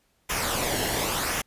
pink noise with flanger, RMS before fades -27 dBFS, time 0.29-1.42 s, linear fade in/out 10 ms, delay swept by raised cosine 0.23 to 0.84 ms, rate 0.91 Hz, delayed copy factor -0.55, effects pink hiss -68 dBFS RMS until 1.46 s + resampled to 32000 Hz

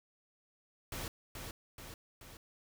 pink noise with echo, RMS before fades -41 dBFS, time 0.92-1.08 s, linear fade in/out 2 ms, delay 430 ms, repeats 3, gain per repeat -4 dB, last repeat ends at 2.37 s, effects none

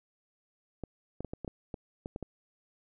clicks, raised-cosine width 2 ms, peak -24 dBFS, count 10, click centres 0.837 / 1.206 / 1.247 / 1.335 / 1.447 / 1.478 / 1.742 / 2.059 / 2.161 / 2.227 s, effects none

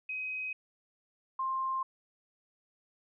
sine tone pair in turn, 2524 / 1055.1 Hz, D#7 / C6, +24 / +14 cents, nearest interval octave + minor third, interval 1510 cents, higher first, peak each -34 / -30 dBFS, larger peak second, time 0.09-0.53 / 1.39-1.83 s, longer neither, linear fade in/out 5 ms, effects none

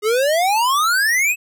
square exponential sweep, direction up, 409.2 to 2637 Hz, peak -15 dBFS, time 0.02-1.36 s, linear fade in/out 50 ms, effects none

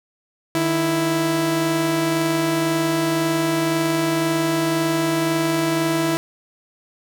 sawtooth tone pair together, 154.04 / 330 Hz, D#3 / E4, -17 / +2 cents, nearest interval octave + minor second, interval 1319 cents, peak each -21 / -15 dBFS, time 0.55-6.17 s, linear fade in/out 0 ms, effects none

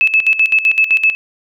sine tone with tremolo, 2608 Hz, E7, 19 cents flat, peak -7 dBFS, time 0.01-1.15 s, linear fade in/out 0 ms, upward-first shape square, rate 7.8 Hz, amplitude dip 75%, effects none

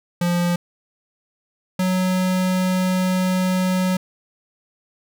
square tone pair in turn, 174.61 / 184.76 Hz, F3 / F#3, 0 / -2 cents, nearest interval minor second, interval 98 cents, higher second, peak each -18 dBFS, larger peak neither, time 0.21-0.56 / 1.79-3.97 s, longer second, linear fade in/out 5 ms, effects none

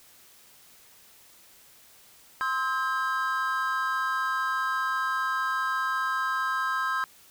triangle tone cluster, 1045 / 1290 / 1601 Hz, C6 / E6 / G6, -2 / -38 / +36 cents, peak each -28 dBFS, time 2.41-7.04 s, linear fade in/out 0 ms, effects white hiss -55 dBFS RMS until 7.3 s

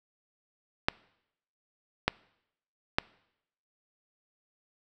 clicks, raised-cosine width 0.3 ms, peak -7 dBFS, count 3, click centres 0.885 / 2.08 / 2.985 s, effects noise-tail reverb RT60 0.8 s tail -23 dB re dry

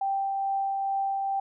sine tone with tremolo, 784 Hz, G5, in tune, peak -24 dBFS, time 0.01-1.4 s, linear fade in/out 5 ms, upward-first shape triangle, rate 2.3 Hz, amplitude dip 25%, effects none

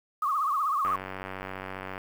sine tone with vibrato, 1174.7 Hz, D6, in tune, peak -24 dBFS, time 0.22-0.96 s, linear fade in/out 5 ms, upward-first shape triangle, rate 16 Hz, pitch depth 170 cents each way
click train, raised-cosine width 0.5 ms, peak -21 dBFS, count 108, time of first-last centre 0.85-1.979 s, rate 94.8 Hz
effects 8-bit

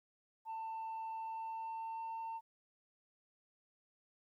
sine tone with pitch glide, 893 to 903.4 Hz, A5 to A5, +25 to +45 cents, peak -38 dBFS, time 0.45-2.41 s, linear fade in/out 50 ms, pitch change +20 cents, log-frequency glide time 1.14-2.2 s, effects tanh soft clip ceiling -39 dBFS + 13-bit

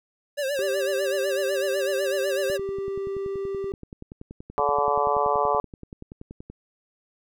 square tone with vibrato, 554.4 Hz, C#5, in tune, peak -25 dBFS, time 0.37-2.58 s, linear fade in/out 20 ms, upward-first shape sine, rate 8 Hz, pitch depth 100 cents each way
triangle tone, 392 Hz, G4, in tune, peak -25 dBFS, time 0.59-3.72 s, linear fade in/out 0 ms
click train, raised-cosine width 3 ms, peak -26 dBFS, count 43, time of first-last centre 2.5-6.5 s, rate 10.5 Hz
harmonic tone, 144.4 Hz, D3, 29 cents flat, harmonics 3 / 4 / 5 / 6 / 7 / 8, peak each -27 / -27 / -27 / -27 / -27 / -27 dBFS, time 4.58-5.6 s, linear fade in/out 0 ms
effects none

